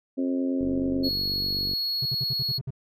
harmonic tone, 89.1 Hz, F2, 35 cents sharp, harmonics 3 / 4 / 5 / 6 / 7, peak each -24 / -34 / -39 / -35 / -43 dBFS, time 0.17-1.1 s, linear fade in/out 20 ms
click train, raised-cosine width 3 ms, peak -23 dBFS, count 55, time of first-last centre 0.61-1.735 s, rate 48 Hz
triangle tone, 4336 Hz, C#8, 39 cents flat, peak -24 dBFS, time 1.03-2.59 s, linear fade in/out 20 ms
triangle tone bursts, 132.8 Hz, C3, 26 cents sharp, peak -26 dBFS, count 8, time 2.02-2.706 s, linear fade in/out 5 ms, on 35 ms, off 58 ms
effects none

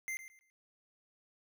square tone with echo, 2086 Hz, C7, 6 cents flat, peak -37 dBFS, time 0.08-0.17 s, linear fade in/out 0 ms, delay 110 ms, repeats 3, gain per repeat -12 dB, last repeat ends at 0.5 s, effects none

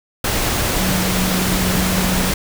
sine tone in noise, 185 Hz, F#3, in tune, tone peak -19 dBFS, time 0.79-2.31 s, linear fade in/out 5 ms, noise pink, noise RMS -19 dBFS, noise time 0.24-2.34 s, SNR -3 dB, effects none

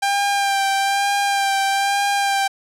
sawtooth tone with vibrato, 794 Hz, G5, 22 cents sharp, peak -13 dBFS, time 0.02-2.48 s, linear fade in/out 10 ms, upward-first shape sine, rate 1.1 Hz, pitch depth 23 cents each way, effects low-pass 11000 Hz 12 dB/octave

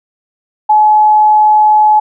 sine tone, 852 Hz, G#5, 44 cents sharp, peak -4 dBFS, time 0.69-2 s, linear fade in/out 10 ms, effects none

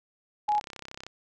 sine tone, 838 Hz, G#5, 15 cents sharp, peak -22 dBFS, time 0.48-0.6 s, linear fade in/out 10 ms
click train, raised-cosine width 0.2 ms, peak -23 dBFS, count 20, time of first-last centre 0.49-1.066 s, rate 33 Hz
effects none

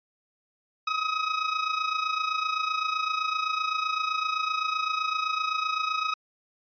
sawtooth tone with amplitude modulation, 1268 Hz, D#6, 32 cents sharp, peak -19 dBFS, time 0.87-6.14 s, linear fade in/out 5 ms, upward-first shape sine, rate 27.8 Hz, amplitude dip 65%, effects resampled to 11025 Hz

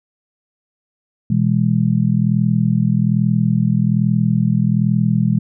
sine chord, E major, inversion second, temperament just, 123.61 / 164.81 / 206 Hz, B2 / E3 / G#3, +2 / 0 / -14 cents, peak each -17 dBFS, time 1.3-5.39 s, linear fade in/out 5 ms, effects none

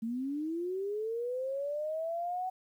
sine linear sweep, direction up, 219.7 to 751 Hz, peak -32 dBFS, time 0.02-2.5 s, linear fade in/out 10 ms, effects 11-bit

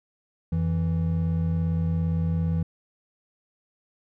triangle tone pair together, 87.31 / 164.81 Hz, F2 / E3, 0 / 0 cents, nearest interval major seventh, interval 1100 cents, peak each -24 / -22 dBFS, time 0.52-2.63 s, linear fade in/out 5 ms, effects none

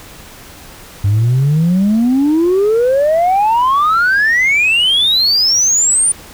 sine exponential sweep, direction up, 97 to 9397 Hz, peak -7 dBFS, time 1.04-6.12 s, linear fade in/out 5 ms, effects tanh soft clip ceiling -7 dBFS + pink hiss -36 dBFS RMS until 6.33 s

